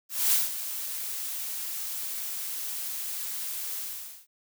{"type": "noise with ADSR envelope", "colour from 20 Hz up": "blue", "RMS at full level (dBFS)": -22, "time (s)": [0.09, 4.27], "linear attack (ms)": 230, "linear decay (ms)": 170, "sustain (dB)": -12, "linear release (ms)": 500, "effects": []}